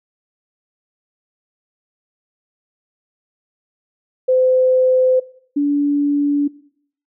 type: tone pair in turn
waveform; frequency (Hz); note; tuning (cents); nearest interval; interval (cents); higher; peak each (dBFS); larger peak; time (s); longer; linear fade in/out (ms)
sine; 513 / 287.9; C5 / D4; -34 / -34; minor seventh; 1000; first; -11 / -13; first; 4.28-5.2 / 5.56-6.48; neither; 10
effects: noise-tail reverb RT60 0.6 s tail -19 dB re dry